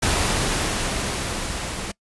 pink noise with level ramp, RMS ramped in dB -20 to -30 dBFS, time 0.02-1.92 s, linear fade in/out 10 ms, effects noise-tail reverb RT60 0.1 s tail -23 dB re dry + resampled to 24000 Hz

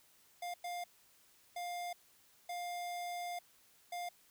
square tone bursts at uneven times, 704 Hz, F5, 14 cents sharp, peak -40 dBFS, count 5, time 0.42-0.54 / 0.64-0.84 / 1.56-1.93 / 2.49-3.39 / 3.92-4.09 s, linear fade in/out 5 ms, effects white hiss -67 dBFS RMS until 4.3 s

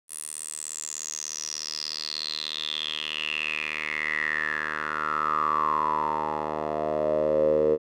10% pulse tone with band-pass filter sweep, 76.7 Hz, D#2, 24 cents flat, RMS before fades -28 dBFS, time 0.08-7.78 s, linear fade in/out 50 ms, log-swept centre 10000 to 470 Hz, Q 9.3, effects none

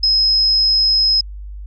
sine tone, 5120 Hz, D#8, 49 cents sharp, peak -11 dBFS, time 0.03-1.21 s, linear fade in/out 5 ms, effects added 50 Hz sine -28 dBFS peak until 1.66 s

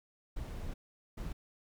brown noise bursts at uneven times, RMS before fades -40 dBFS, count 2, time 0.36-0.74 / 1.17-1.33 s, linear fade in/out 10 ms, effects none

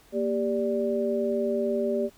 sine tone cluster, 233.9 / 396.6 / 586 Hz, A#3 / G4 / D5, +6 / +20 / -4 cents, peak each -29 / -27 / -28 dBFS, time 0.12-2.1 s, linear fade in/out 50 ms, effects pink hiss -57 dBFS RMS until 2.17 s

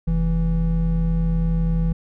triangle tone pair together, 44.21 / 164.81 Hz, F1 / E3, +22 / 0 cents, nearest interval octave + major seventh, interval 2278 cents, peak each -18 dBFS, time 0.07-1.93 s, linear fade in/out 10 ms, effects none

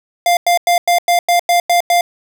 square tone bursts, 698.5 Hz, F5, in tune, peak -10 dBFS, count 9, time 0.26-2.01 s, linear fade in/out 2 ms, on 110 ms, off 95 ms, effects none

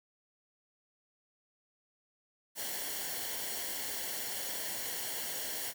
white noise with comb filter, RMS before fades -38 dBFS, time 2.55-5.74 s, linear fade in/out 50 ms, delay 0.8 ms, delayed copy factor -0.6, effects none

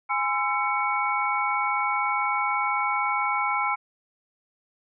sine tone cluster, 825 / 1029 / 1338 / 2231 Hz, G#5 / C6 / E6 / C#7, -12 / -29 / +25 / +11 cents, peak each -28 dBFS, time 0.09-3.76 s, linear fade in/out 20 ms, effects none

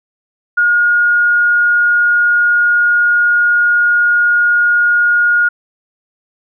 sine tone, 1432 Hz, F6, 43 cents sharp, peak -8 dBFS, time 0.57-5.49 s, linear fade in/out 10 ms, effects none

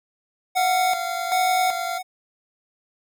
square tone with tremolo, 740 Hz, F#5, in tune, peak -19 dBFS, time 0.55-2.03 s, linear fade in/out 20 ms, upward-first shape square, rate 1.3 Hz, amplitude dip 70%
25% pulse tone, 690 Hz, F5, 21 cents flat, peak -23 dBFS, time 0.56-1.99 s, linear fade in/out 20 ms
effects none

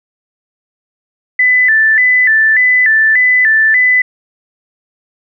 sine tone with vibrato, 1879 Hz, A#6, 13 cents sharp, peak -6 dBFS, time 1.39-4.02 s, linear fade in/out 5 ms, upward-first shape square, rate 1.7 Hz, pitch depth 110 cents each way, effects none

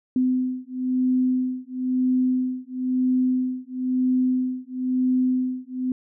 sine beating tone pair, 254.5 / 255.5 Hz, C4 / C4, -48 / -41 cents, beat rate 1 Hz, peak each -23 / -23 dBFS, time 0.16-5.92 s, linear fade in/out 2 ms, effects none

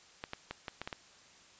clicks, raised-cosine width 0.3 ms, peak -22 dBFS, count 7, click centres 0.239 / 0.334 / 0.51 / 0.682 / 0.816 / 0.875 / 0.928 s, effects white hiss -59 dBFS RMS until 1.59 s + resampled to 16000 Hz

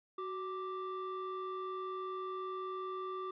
triangle tone pair together, 373.3 / 1174.7 Hz, F#4 / D6, +15 / 0 cents, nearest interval octave + minor sixth, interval 1985 cents, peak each -38 / -38 dBFS, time 0.18-3.31 s, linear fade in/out 5 ms, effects tanh soft clip ceiling -32 dBFS + resampled to 11025 Hz

